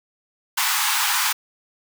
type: high-pass noise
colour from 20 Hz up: pink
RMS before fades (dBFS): -21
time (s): 0.57-1.33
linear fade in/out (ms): 10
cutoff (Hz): 810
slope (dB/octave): 96
effects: none